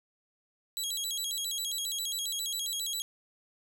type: tone with vibrato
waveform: 20% pulse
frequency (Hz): 3600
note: A7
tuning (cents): +39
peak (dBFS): -26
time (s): 0.77-3.02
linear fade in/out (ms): 0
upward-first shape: square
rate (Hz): 7.4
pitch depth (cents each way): 160
effects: none